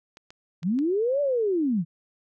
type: clicks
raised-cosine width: 0.2 ms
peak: -28 dBFS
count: 4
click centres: 0.171 / 0.305 / 0.631 / 0.789 s
type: linear two-way sweep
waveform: sine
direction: up then down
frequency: 150 to 587.3 to 150 Hz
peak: -21 dBFS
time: 0.62-1.85 s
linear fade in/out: 50 ms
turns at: 1.21 s
effects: none